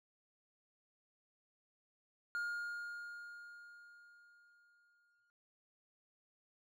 triangle tone with exponential decay, 1419 Hz, F6, 27 cents sharp, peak -34 dBFS, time 2.35-5.3 s, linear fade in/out 0 ms, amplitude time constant 640 ms, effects none

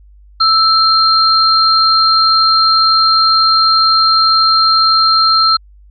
sine tone pair together, 1318.5 / 4186 Hz, E6 / C8, 0 / 0 cents, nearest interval octave + minor sixth, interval 2000 cents, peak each -10 dBFS, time 0.4-5.57 s, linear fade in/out 10 ms, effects added 50 Hz sine -39 dBFS peak until 5.9 s

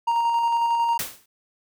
triangle tone with tremolo, 932.3 Hz, A#5, in tune, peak -16 dBFS, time 0.07-0.98 s, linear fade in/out 10 ms, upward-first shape square, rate 11 Hz, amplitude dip 25%
white noise with exponential decay, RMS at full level -24 dBFS, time 0.99-1.26 s, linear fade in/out 5 ms, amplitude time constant 58 ms
effects none

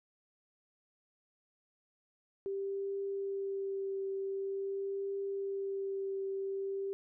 sine tone with vibrato, 392 Hz, G4, in tune, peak -34 dBFS, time 2.46-6.93 s, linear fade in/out 0 ms, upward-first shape triangle, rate 0.46 Hz, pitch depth 15 cents each way, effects none

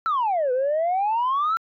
sine exponential two-way sweep, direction down then up, 1366 to 492 to 1366 Hz, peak -18 dBFS, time 0.06-1.57 s, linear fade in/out 0 ms, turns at 0.52 s, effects tanh soft clip ceiling -17 dBFS

